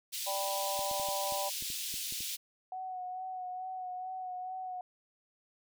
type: high-pass noise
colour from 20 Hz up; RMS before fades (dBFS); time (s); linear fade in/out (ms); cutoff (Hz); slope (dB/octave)
pink; -38; 0.12-2.37; 20; 3000; 24
type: chord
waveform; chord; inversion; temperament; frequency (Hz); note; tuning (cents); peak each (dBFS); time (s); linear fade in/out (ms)
sine; G major; second; equal; 587.3 / 784 / 987.8; D5 / G5 / B5; 0 / 0 / 0; -37 / -37 / -39; 0.26-1.5; 20
type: clicks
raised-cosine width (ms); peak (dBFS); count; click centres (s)
3; -37; 10; 0.792 / 0.913 / 0.998 / 1.087 / 1.323 / 1.624 / 1.702 / 1.941 / 2.124 / 2.206
type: tone with vibrato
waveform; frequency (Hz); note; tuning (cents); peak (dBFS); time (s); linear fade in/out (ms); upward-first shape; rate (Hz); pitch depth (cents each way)
sine; 740; F#5; 0; -37; 2.72-4.81; 2; sine; 2.3; 25
effects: none